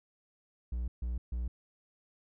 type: tone bursts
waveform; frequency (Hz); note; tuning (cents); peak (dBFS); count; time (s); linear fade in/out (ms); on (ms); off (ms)
triangle; 60; B1; -49; -30; 3; 0.72-1.48; 5; 160; 140
effects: none